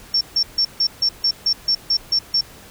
sine tone bursts, 5450 Hz, F8, 43 cents flat, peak -14 dBFS, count 11, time 0.14-2.41 s, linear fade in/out 5 ms, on 70 ms, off 150 ms, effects pink hiss -43 dBFS RMS until 2.7 s

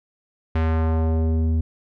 square tone with low-pass filter sweep, 80.5 Hz, E2, 41 cents flat, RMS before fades -20 dBFS, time 0.55-1.61 s, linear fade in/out 5 ms, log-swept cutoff 2400 to 200 Hz, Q 1, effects none

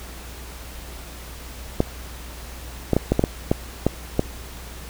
clicks, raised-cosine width 2 ms, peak -3 dBFS, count 9, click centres 1.804 / 2.933 / 2.966 / 3.12 / 3.194 / 3.239 / 3.515 / 3.866 / 4.194 s, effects added 60 Hz sine -37 dBFS peak until 4.89 s + pink hiss -40 dBFS RMS until 4.89 s

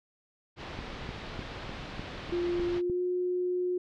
pink low-pass noise, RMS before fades -41 dBFS, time 0.56-2.82 s, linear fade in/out 50 ms, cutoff 4200 Hz, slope 24 dB/octave
click train, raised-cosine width 3 ms, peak -25 dBFS, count 8, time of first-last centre 0.79-2.898 s, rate 3.32 Hz
sine tone with pitch glide, 349.2 to 360.5 Hz, F4 to F#4, 0 to -45 cents, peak -27 dBFS, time 2.32-3.78 s, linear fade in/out 5 ms, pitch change +55 cents, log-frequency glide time 2.7-3.02 s
effects none

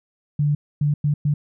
sine tone bursts at uneven times, 146.83 Hz, D3, in tune, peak -16 dBFS, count 4, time 0.39-0.55 / 0.81-0.94 / 1.04-1.14 / 1.25-1.34 s, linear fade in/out 5 ms, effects none

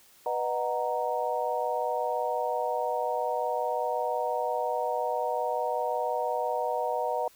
sine chord, B major seventh, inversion none, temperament equal with one note detuned, 493.9 / 614.4 / 740 / 932.3 Hz, B4 / D#5 / F#5 / A#5, 0 / -22 / 0 / 0 cents, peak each -32 dBFS, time 0.26-7.28 s, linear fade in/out 2 ms, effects white hiss -58 dBFS RMS until 7.35 s

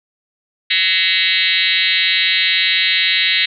sine tone with frequency modulation, 2960 Hz, F#7, in tune, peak -12 dBFS, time 0.7-3.46 s, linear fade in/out 10 ms, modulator 182 Hz, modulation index 6.2, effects none

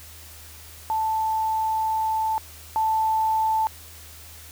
sine tone pair in turn, 880 / 880 Hz, A5 / A5, 0 / 0 cents, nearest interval unison, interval 0 cents, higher neither, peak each -21 / -19 dBFS, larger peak second, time 0.9-2.38 / 2.76-3.67 s, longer first, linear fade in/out 0 ms, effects added 79 Hz sine -46 dBFS peak until 4.51 s + white hiss -45 dBFS RMS until 4.51 s

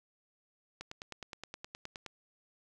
click train, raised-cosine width 0.2 ms, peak -25 dBFS, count 13, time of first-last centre 0.81-2.063 s, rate 9.58 Hz, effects none

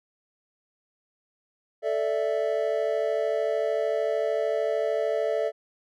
triangle chord, A suspended fourth, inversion none, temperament just, 440 / 586.7 / 660 Hz, A4 / D5 / E5, 0 / -2 / +2 cents, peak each -26 dBFS, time 1.82-5.52 s, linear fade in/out 50 ms, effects none

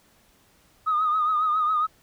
sine tone with vibrato, 1244.5 Hz, D#6, in tune, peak -19 dBFS, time 0.86-1.87 s, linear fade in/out 20 ms, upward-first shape triangle, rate 7.3 Hz, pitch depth 68 cents each way, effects tanh soft clip ceiling -15 dBFS + pink hiss -60 dBFS RMS until 2.02 s

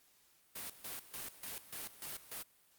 white noise with tremolo, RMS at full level -44 dBFS, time 0.55-2.43 s, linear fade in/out 10 ms, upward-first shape square, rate 3.4 Hz, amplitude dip 80%, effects white hiss -69 dBFS RMS until 2.78 s + Opus 48 kbps

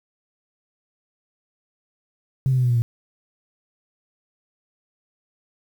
sine tone with pitch steps, 132.9 / 129.56 / 126.31 / 123.14 / 120.05 / 117.04 Hz, C3 / C3 / B2 / B2 / B2 / A#2, +27 / -17 / +39 / -5 / -49 / +7 cents, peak -15 dBFS, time 2.46-2.82 s, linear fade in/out 0 ms, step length 60 ms, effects tanh soft clip ceiling -11 dBFS + 8-bit

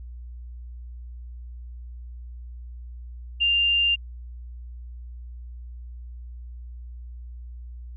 sine tone, 2794 Hz, F7, in tune, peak -18 dBFS, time 3.4-3.96 s, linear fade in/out 20 ms, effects added 60 Hz sine -36 dBFS peak until 7.96 s

